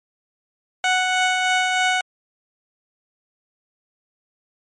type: tone with tremolo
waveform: 15% pulse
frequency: 740 Hz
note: F#5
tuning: in tune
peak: -9 dBFS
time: 0.84-2.01 s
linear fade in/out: 2 ms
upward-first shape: triangle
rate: 3.2 Hz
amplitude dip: 35%
effects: low-pass 7000 Hz 12 dB/octave + MP3 48 kbps